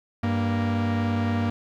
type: tone pair together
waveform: 45% pulse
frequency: 98 / 233.1 Hz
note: G2 / A#3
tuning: 0 / 0 cents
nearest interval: octave + minor third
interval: 1500 cents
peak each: -25 dBFS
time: 0.23-1.5 s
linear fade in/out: 5 ms
effects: low-pass 3000 Hz 12 dB/octave + 10-bit